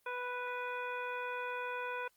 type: harmonic tone with a mistuned harmonic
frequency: 493.9 Hz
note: B4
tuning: in tune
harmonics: 1 / 2 / 3 / 4 / 5 / 7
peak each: -42 / -41 / -42 / -53 / -45 / -58 dBFS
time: 0.06-2.08 s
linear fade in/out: 5 ms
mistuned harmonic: 7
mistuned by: -21 cents
effects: white hiss -73 dBFS RMS until 2.16 s + Opus 24 kbps